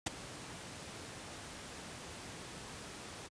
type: noise with ADSR envelope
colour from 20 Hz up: pink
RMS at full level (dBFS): -30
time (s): 0.06-3.29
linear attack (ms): 10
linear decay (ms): 14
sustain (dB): -17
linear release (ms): 30
effects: high-pass 80 Hz 12 dB/octave + resampled to 22050 Hz